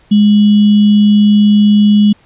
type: tone with sample-and-hold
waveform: sine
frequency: 207.9 Hz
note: G#3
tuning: 2 cents sharp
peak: -4 dBFS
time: 0.11-2.13 s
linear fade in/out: 10 ms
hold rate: 3150 Hz
effects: pink hiss -49 dBFS RMS until 2.25 s + resampled to 8000 Hz